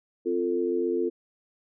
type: chord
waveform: sine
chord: F major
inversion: second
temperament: equal with one note detuned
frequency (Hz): 261.6 / 349.2 / 444.6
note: C4 / F4 / A4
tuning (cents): 0 / 0 / +18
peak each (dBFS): -32 / -26 / -28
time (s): 0.25-1.1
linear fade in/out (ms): 20
effects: none